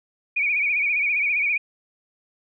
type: tone with vibrato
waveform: sine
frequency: 2350 Hz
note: D7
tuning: 1 cent sharp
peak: -19 dBFS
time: 0.36-1.58 s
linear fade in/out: 10 ms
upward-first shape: sine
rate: 15 Hz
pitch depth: 92 cents each way
effects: none